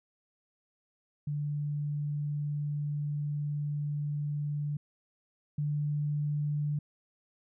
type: tone pair in turn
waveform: sine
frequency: 146.83 / 147.61 Hz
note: D3 / D3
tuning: 0 / +9 cents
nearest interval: unison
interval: 9 cents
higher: second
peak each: -30 / -28 dBFS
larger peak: second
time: 1.27-4.77 / 5.58-6.79 s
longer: first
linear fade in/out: 5 ms
effects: none